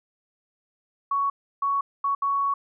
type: tone bursts at uneven times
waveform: sine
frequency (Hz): 1116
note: C#6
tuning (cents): +11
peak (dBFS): -21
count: 4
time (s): 1.11-1.3 / 1.62-1.81 / 2.04-2.15 / 2.22-2.54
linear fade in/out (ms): 5
effects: none